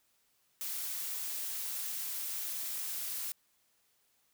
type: noise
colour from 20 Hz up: blue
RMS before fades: -38 dBFS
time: 0.61-3.32 s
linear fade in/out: 0 ms
effects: white hiss -73 dBFS RMS until 4.33 s